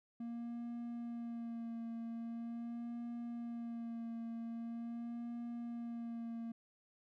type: tone with vibrato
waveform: triangle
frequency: 233.3 Hz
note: A#3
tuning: 2 cents sharp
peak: -39 dBFS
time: 0.2-6.52 s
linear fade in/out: 5 ms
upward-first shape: sine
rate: 0.43 Hz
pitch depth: 25 cents each way
effects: none